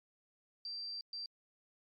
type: tone bursts at uneven times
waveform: sine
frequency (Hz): 4699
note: D8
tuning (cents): 0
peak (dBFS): -40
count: 2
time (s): 0.65-1.01 / 1.13-1.26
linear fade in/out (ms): 2
effects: MP3 48 kbps